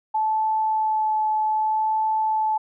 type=tone with vibrato; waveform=sine; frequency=868 Hz; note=A5; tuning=24 cents flat; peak=-19 dBFS; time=0.14-2.58 s; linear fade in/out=10 ms; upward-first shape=sine; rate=0.64 Hz; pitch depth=10 cents each way; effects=none